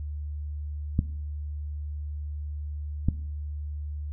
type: clicks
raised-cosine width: 5 ms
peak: -10 dBFS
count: 2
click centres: 0.991 / 3.086 s
effects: noise-tail reverb RT60 0.7 s tail -18 dB re dry + added 74 Hz sine -31 dBFS peak until 4.12 s